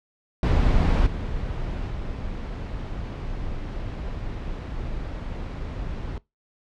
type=noise with level steps; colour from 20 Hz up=brown; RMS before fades=-19 / -29 / -31 dBFS; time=0.43-6.18 s; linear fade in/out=2 ms; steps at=1.06 / 1.9 s; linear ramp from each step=10 ms; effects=noise-tail reverb RT60 0.2 s tail -22 dB re dry + low-pass 4000 Hz 12 dB/octave